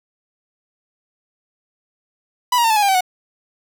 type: tone with pitch steps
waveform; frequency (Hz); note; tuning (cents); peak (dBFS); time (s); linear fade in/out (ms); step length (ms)
45% pulse; 987.8 / 947 / 907.9 / 870.4 / 834.5 / 800 / 767 / 735.3; B5 / A#5 / A#5 / A5 / G#5 / G5 / G5 / F#5; 0 / +27 / -46 / -19 / +8 / +35 / -38 / -11; -13; 2.52-3.008; 5; 61
effects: 9-bit